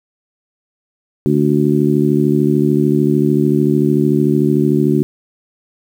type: harmonic tone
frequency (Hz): 73.42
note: D2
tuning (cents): 0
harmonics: 2 / 3 / 4 / 5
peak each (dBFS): -16 / -16 / -16 / -16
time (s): 1.26-5.03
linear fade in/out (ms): 0
effects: 7-bit